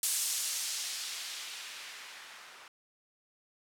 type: noise with low-pass filter sweep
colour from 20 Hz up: violet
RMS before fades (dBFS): -38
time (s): 0.03-2.68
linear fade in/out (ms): 2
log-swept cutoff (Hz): 9000 to 1300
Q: 0.84
effects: none